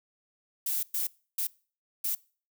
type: noise bursts at uneven times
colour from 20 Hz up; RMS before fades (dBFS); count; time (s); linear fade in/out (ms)
violet; -30; 4; 0.66-0.83 / 0.94-1.07 / 1.38-1.47 / 2.04-2.15; 5
effects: noise-tail reverb RT60 0.4 s tail -23 dB re dry